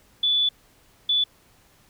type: tone pair in turn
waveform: sine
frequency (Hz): 3464 / 3464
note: A7 / A7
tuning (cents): -28 / -28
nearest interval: unison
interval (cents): 0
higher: neither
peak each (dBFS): -18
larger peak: neither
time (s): 0.23-0.49 / 1.09-1.24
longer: first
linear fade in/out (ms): 5
effects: pink hiss -58 dBFS RMS until 1.89 s